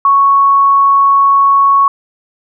sine tone, 1108.7 Hz, C#6, in tune, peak -5 dBFS, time 0.05-1.88 s, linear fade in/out 2 ms, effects none

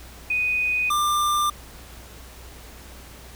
sine / square tone pair in turn, 2489 / 1190.7 Hz, D#7 / D6, 0 / +23 cents, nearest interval octave + minor second, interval 1277 cents, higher first, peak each -20 / -20 dBFS, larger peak neither, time 0.3-0.9 / 0.9-1.5 s, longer neither, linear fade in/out 5 ms, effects added 60 Hz sine -44 dBFS peak until 3.35 s + pink hiss -45 dBFS RMS until 3.35 s

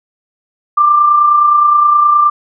sine tone with amplitude modulation, 1185 Hz, D6, 15 cents sharp, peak -4 dBFS, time 0.77-2.3 s, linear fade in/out 10 ms, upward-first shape sine, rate 29.6 Hz, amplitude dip 40%, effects none

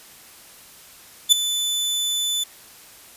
sawtooth tone with ADSR envelope, 3500 Hz, A7, 10 cents flat, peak -4 dBFS, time 1.29-2.44 s, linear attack 33 ms, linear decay 6 ms, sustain -14 dB, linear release 9 ms, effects white hiss -46 dBFS RMS until 3.16 s + resampled to 32000 Hz

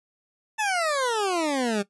20% pulse exponential sweep, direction down, 891 to 196 Hz, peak -18 dBFS, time 0.58-1.83 s, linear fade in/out 20 ms, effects noise-tail reverb RT60 0.1 s tail -17 dB re dry + resampled to 24000 Hz

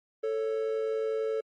triangle tone pair together, 441.9 / 553 Hz, A4 / C#5, +7 / -4 cents, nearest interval major third, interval 389 cents, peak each -26 / -33 dBFS, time 0.23-1.41 s, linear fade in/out 10 ms, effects MP3 48 kbps

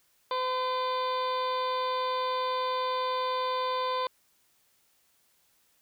harmonic tone with a mistuned harmonic, 510 Hz, C5, 44 cents flat, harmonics 1 / 2 / 3 / 4 / 5 / 6 / 7 / 8 / 9, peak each -32 / -29 / -45 / -47 / -46 / -48 / -40 / -48 / -46 dBFS, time 0.31-4.07 s, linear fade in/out 2 ms, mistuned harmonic 5, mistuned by -88 cents, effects white hiss -68 dBFS RMS until 5.81 s

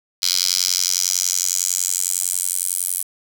10% pulse tone with high-pass filter sweep, 90.9 Hz, F#2, 30 cents flat, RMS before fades -21 dBFS, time 0.22-3.03 s, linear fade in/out 10 ms, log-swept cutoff 4600 to 10000 Hz, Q 3.2, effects none

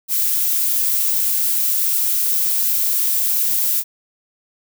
violet noise, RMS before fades -18 dBFS, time 0.08-3.84 s, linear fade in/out 50 ms, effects none

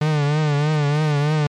45% pulse tone with vibrato, 149.1 Hz, D3, 27 cents sharp, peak -16 dBFS, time 0.01-1.47 s, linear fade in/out 5 ms, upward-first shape triangle, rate 3.2 Hz, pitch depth 85 cents each way, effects low-pass 5000 Hz 12 dB/octave + MP3 64 kbps

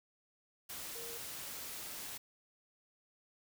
sine tone in noise, 466.2 Hz, A#4, in tune, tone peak -49 dBFS, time 0.95-1.18 s, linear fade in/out 10 ms, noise white, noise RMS -45 dBFS, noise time 0.69-2.18 s, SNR -7 dB, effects none

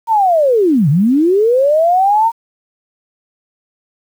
sine linear two-way sweep, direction down then up, 935 to 131.3 to 935 Hz, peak -8 dBFS, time 0.07-2.32 s, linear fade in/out 50 ms, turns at 0.89 s, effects 7-bit

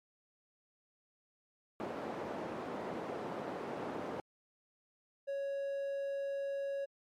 white band-pass noise, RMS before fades -41 dBFS, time 1.8-4.2 s, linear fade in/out 0 ms, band 200 to 650 Hz, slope 12 dB/octave
triangle tone, 555 Hz, C#5, 2 cents sharp, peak -33 dBFS, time 5.27-6.86 s, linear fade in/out 20 ms
effects MP3 64 kbps

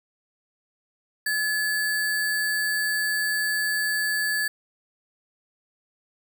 sine tone with sample-and-hold, 1711 Hz, A6, 49 cents flat, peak -22 dBFS, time 1.26-4.48 s, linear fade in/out 5 ms, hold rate 6300 Hz, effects none

